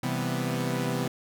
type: chord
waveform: sawtooth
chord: C major seventh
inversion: none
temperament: equal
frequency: 130.81 / 164.81 / 196 / 246.9 Hz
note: C3 / E3 / G3 / B3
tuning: 0 / 0 / 0 / 0 cents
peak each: -27 / -29 / -32 / -28 dBFS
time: 0.03-1.08 s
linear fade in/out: 5 ms
effects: none